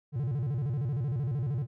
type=tone with vibrato; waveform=triangle; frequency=130.81 Hz; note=C3; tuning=in tune; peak=-26 dBFS; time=0.12-1.67 s; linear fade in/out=50 ms; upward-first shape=square; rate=13 Hz; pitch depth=210 cents each way; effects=none